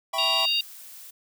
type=chord; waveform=square; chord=C# half-diminished seventh; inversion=first; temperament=equal; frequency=659.3 / 784 / 987.8 / 1108.7 Hz; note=E5 / G5 / B5 / C#6; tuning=0 / 0 / 0 / 0 cents; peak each=-33 dBFS; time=0.13-0.46 s; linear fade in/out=10 ms
type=harmonic tone; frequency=932.3 Hz; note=A#5; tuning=in tune; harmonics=3 / 4 / 5; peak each=-24 / -26 / -28 dBFS; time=0.18-0.61 s; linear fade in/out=5 ms
type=noise; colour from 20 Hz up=blue; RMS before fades=-44 dBFS; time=0.37-1.11 s; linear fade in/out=10 ms
effects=none